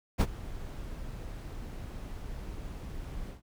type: noise with ADSR envelope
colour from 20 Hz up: brown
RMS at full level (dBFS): -19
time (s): 0.18-3.42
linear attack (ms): 30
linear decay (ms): 47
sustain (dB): -21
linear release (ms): 130
effects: none